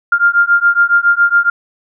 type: beating tone pair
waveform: sine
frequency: 1396.9 / 1404.1 Hz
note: F6 / F6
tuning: 0 / +9 cents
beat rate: 7.2 Hz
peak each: -11 dBFS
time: 0.12-1.5 s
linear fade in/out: 5 ms
effects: none